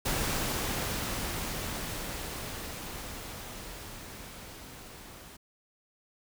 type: noise with level ramp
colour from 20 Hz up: pink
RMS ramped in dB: -30 to -49 dBFS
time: 0.05-5.37 s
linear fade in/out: 10 ms
effects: none